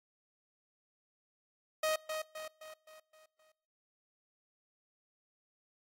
sawtooth tone with echo, 626 Hz, D#5, 10 cents sharp, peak -26 dBFS, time 1.83-1.96 s, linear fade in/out 5 ms, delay 260 ms, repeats 6, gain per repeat -6 dB, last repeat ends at 3.52 s, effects noise-tail reverb RT60 0.8 s tail -23 dB re dry + AAC 48 kbps

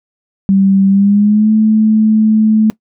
sine tone with pitch glide, 194.5 to 217.1 Hz, G3 to A3, -13 to -23 cents, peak -6 dBFS, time 0.49-2.7 s, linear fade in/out 0 ms, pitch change +190 cents, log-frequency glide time 0.88-1.51 s, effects noise-tail reverb RT60 0.1 s tail -20 dB re dry

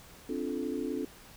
sine chord, D minor seventh, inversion third, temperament equal with one note detuned, 261.6 / 293.7 / 349.2 / 435.2 Hz, C4 / D4 / F4 / A4, 0 / 0 / 0 / -19 cents, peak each -36 / -36 / -38 / -38 dBFS, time 0.29-1.05 s, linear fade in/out 5 ms, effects pink hiss -53 dBFS RMS until 1.36 s

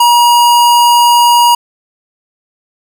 square tone, 955 Hz, A#5, 42 cents sharp, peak -5 dBFS, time 0-1.55 s, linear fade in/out 5 ms, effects none

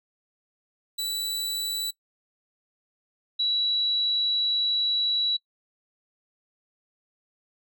sawtooth / sine tone pair in turn, 3951 / 3917 Hz, B7 / B7, 0 / -15 cents, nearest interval unison, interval 15 cents, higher first, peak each -24 / -22 dBFS, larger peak second, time 0.98-1.91 / 3.39-5.37 s, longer second, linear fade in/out 10 ms, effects noise-tail reverb RT60 0.1 s tail -21 dB re dry

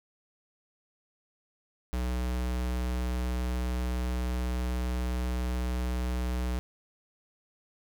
square tone, 61.74 Hz, B1, in tune, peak -29 dBFS, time 1.93-6.59 s, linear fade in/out 0 ms, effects none

